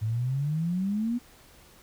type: exponential sweep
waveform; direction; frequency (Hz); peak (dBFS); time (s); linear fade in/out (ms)
sine; up; 105.6 to 246.9; -25; 0.01-1.19; 20
effects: pink hiss -55 dBFS RMS until 1.82 s